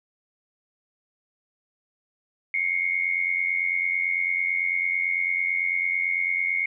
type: tone pair together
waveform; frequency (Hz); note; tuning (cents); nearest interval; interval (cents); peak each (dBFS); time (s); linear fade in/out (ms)
sine; 2128 / 2217; C7 / C#7; +29 / 0; minor second; 71; -25; 2.54-6.66; 2
effects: none